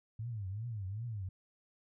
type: tone with vibrato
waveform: sine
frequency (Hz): 106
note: G#2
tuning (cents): +36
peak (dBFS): -37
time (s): 0.19-1.29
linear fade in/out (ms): 5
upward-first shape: triangle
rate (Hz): 2.6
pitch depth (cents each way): 260
effects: none